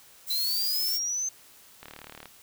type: noise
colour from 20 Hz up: violet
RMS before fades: -31 dBFS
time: 0.26-1 s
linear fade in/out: 50 ms
type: linear sweep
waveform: sine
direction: up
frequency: 4000 to 6272 Hz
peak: -27 dBFS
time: 0.3-1.29 s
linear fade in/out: 5 ms
type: click train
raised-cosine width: 0.3 ms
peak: -26 dBFS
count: 17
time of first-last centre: 1.83-2.257 s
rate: 37.5 Hz
effects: white hiss -54 dBFS RMS until 2.42 s